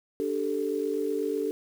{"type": "chord", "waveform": "sine", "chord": "D suspended fourth", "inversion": "none", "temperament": "equal", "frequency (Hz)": [293.7, 392, 440], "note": ["D4", "G4", "A4"], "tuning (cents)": [0, 0, 0], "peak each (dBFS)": [-32, -31, -29], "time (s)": [0.2, 1.51], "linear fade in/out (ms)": 0, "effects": ["8-bit"]}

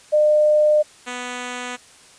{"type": "tone pair in turn", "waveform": ["sine", "5% pulse"], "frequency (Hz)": [604, 247.3], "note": ["D5", "B3"], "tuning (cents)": [48, 3], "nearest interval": "octave + minor third", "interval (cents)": 1545, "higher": "first", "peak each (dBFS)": [-12, -16], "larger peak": "first", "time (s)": [[0.12, 0.83], [1.06, 1.77]], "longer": "neither", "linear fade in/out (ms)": 20, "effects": ["white hiss -48 dBFS RMS until 2.18 s", "resampled to 22050 Hz"]}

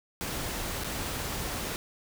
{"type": "noise with dropouts", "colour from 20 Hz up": "pink", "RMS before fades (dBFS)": -34, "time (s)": [0.21, 1.76], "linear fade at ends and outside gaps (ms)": 0, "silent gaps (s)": [0.837, 0.844], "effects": []}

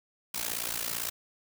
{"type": "noise with amplitude modulation", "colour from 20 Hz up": "white", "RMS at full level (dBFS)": -30, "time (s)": [0.34, 1.1], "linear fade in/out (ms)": 5, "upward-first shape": "sine", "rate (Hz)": 57.8, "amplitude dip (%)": 85, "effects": []}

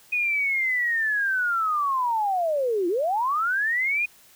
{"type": "linear two-way sweep", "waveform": "sine", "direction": "down then up", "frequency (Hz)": [2489, 331.7, 2489], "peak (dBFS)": -21, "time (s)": [0.12, 4.06], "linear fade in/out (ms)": 10, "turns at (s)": 2.88, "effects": ["white hiss -54 dBFS RMS until 4.35 s"]}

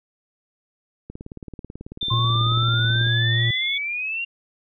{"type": "click train", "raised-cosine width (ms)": 3, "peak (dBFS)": -22, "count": 37, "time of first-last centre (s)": [1.1, 3.067], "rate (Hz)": 18.3}
{"type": "tone with pitch glide", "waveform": "sine", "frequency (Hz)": [3571, 3445], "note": ["A7", "A7"], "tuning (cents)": [25, -37], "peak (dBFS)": -23, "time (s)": [2.01, 3.78], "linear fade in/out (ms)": 5, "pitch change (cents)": -62, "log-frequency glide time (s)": [3, 3.47]}
{"type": "exponential sweep", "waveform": "sine", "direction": "up", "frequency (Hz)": [1046.5, 2794], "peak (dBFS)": -24, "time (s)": [2.1, 4.25], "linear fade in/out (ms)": 10}
{"type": "tone with vibrato", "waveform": "triangle", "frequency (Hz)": 116.54, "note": "A#2", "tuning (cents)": 0, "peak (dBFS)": -17, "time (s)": [2.11, 3.51], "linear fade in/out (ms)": 5, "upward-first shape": "sine", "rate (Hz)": 2.5, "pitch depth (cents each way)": 14}
{"effects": []}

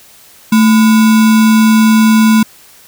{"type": "tone with sample-and-hold", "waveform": "sine", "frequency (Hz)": 220, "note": "A3", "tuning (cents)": 0, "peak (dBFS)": -4, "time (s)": [0.52, 2.43], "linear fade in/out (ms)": 5, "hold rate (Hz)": 1225, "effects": ["white hiss -41 dBFS RMS until 2.87 s"]}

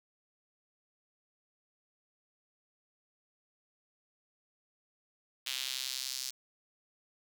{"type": "tone with high-pass filter sweep", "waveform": "sawtooth", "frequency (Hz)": 130.81, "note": "C3", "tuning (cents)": 0, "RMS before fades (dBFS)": -38, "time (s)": [5.46, 6.31], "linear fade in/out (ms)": 10, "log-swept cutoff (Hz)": [3200, 5100], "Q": 2, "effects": []}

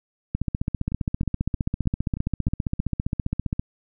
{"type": "two click trains", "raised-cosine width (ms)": 5, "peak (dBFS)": [-11, -19], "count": [50, 7], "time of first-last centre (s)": [[0.35, 3.595], [0.92, 2.795]], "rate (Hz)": [15.1, 3.2], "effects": []}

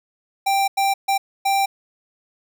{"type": "tone bursts at uneven times", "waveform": "square", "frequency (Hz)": 786, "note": "G5", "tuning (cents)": 4, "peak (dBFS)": -17, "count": 4, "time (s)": [[0.46, 0.68], [0.77, 0.94], [1.08, 1.18], [1.45, 1.66]], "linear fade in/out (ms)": 10, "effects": []}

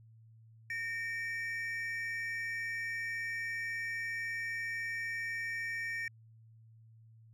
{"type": "tone pair together", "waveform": "triangle", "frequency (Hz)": [1832.7, 2309], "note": ["A#6", "D7"], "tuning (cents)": [-30, -30], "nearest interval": "major third", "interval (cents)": 400, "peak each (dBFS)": [-35, -39], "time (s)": [0.7, 6.08], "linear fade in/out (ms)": 2, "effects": ["added 112 Hz sine -56 dBFS peak until 7.33 s"]}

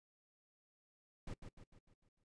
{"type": "noise with echo", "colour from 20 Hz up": "brown", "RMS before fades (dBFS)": -45, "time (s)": [1.27, 1.34], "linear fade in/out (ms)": 5, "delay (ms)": 150, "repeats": 6, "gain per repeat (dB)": -6, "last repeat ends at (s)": 2.24, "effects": ["noise-tail reverb RT60 0.1 s tail -22 dB re dry", "resampled to 22050 Hz"]}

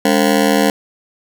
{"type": "ring-modulated tone", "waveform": "20% pulse", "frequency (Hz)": 245.5, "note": "B3", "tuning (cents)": -10, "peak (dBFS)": -3, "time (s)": [0.05, 0.7], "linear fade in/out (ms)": 2, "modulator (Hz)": 39.8, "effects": []}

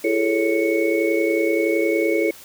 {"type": "tone cluster", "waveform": "sine", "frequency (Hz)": [335.2, 407.6, 438.3, 555, 2215], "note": ["E4", "G#4", "A4", "C#5", "C#7"], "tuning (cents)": [29, -32, -7, 2, -2], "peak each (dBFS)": [-21, -26, -22, -24, -26], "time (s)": [0.04, 2.31], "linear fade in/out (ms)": 5, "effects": ["white hiss -43 dBFS RMS until 2.44 s"]}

